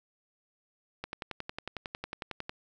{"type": "click train", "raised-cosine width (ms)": 0.3, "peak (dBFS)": -20, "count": 17, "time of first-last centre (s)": [1.04, 2.495], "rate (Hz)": 11, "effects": []}